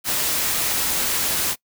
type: noise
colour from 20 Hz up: white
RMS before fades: -22 dBFS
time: 0.04-1.56 s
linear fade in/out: 50 ms
effects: noise-tail reverb RT60 0.1 s tail -23 dB re dry